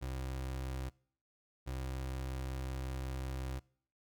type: tone pair in turn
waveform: 30% pulse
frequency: 65.41 / 65.41 Hz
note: C2 / C2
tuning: 0 / 0 cents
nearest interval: unison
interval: 0 cents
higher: neither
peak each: -35 / -35 dBFS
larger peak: neither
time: 0.01-0.9 / 1.66-3.6 s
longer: second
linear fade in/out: 20 ms
effects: noise-tail reverb RT60 0.6 s tail -25 dB re dry